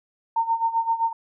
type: tone with tremolo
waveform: sine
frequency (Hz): 913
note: A#5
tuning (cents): -36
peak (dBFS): -17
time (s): 0.36-1.13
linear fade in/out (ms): 5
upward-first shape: sine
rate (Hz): 7.7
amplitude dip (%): 80
effects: none